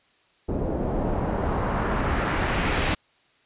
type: noise with low-pass filter sweep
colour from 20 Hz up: pink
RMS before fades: -25 dBFS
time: 0.48-2.95 s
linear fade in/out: 10 ms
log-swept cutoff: 430 to 3000 Hz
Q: 1.2
effects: white hiss -62 dBFS RMS until 3.45 s + resampled to 8000 Hz